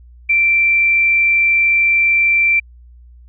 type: tone with frequency modulation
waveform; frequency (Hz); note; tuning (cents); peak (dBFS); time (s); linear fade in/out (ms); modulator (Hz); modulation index
sine; 2349; D7; 0; -10; 0.29-2.6; 10; 53.4; 0.24
effects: added 60 Hz sine -39 dBFS peak until 3.28 s